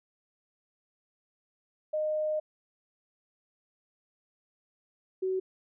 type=tone pair in turn; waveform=sine; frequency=615 / 376 Hz; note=D#5 / F#4; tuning=-20 / +28 cents; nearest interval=major sixth; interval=852 cents; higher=first; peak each=-27 dBFS; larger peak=neither; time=1.93-2.4 / 5.22-5.4 s; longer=first; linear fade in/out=10 ms; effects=none